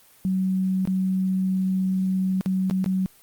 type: tone with dropouts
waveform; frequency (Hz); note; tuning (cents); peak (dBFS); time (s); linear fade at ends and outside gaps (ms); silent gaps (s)
sine; 188.1; F#3; +29; -20; 0.25-3.06; 0; 0.853-0.874 / 2.41-2.46 / 2.699-2.71 / 2.843-2.861
effects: white hiss -54 dBFS RMS until 3.22 s + Opus 24 kbps